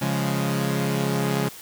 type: chord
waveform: sawtooth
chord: Db major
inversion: none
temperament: equal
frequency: 138.59 / 174.61 / 207.7 Hz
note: Db3 / F3 / Ab3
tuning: 0 / 0 / 0 cents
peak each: -21 / -24 / -23 dBFS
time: 0.01-1.49 s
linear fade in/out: 10 ms
effects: white hiss -42 dBFS RMS until 1.61 s